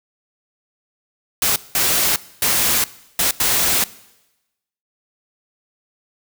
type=noise bursts at uneven times; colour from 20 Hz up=white; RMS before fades=-17 dBFS; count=5; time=1.42-1.56 / 1.75-2.16 / 2.42-2.84 / 3.19-3.31 / 3.4-3.84 s; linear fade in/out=2 ms; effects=noise-tail reverb RT60 1.0 s tail -20 dB re dry